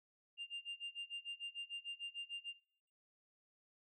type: tone with tremolo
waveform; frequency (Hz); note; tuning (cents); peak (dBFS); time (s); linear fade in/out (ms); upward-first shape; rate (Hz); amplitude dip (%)
sine; 2797; F7; +2; -39; 0.37-2.54; 50; sine; 6.7; 100
effects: noise-tail reverb RT60 0.7 s tail -22 dB re dry + tanh soft clip ceiling -40 dBFS